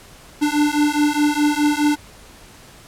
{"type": "beating tone pair", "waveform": "square", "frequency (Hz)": [293.7, 298.5], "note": ["D4", "D4"], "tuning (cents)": [0, 28], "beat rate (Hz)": 4.8, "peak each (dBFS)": -19, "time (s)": [0.41, 1.96], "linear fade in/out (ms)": 20, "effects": ["pink hiss -44 dBFS RMS until 2.87 s", "low-pass 12000 Hz 12 dB/octave"]}